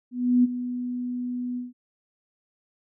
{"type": "tone with ADSR envelope", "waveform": "sine", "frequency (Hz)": 246.9, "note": "B3", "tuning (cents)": 0, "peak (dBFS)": -14, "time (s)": [0.11, 1.73], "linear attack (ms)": 330, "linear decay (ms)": 23, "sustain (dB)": -13, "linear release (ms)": 160, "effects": []}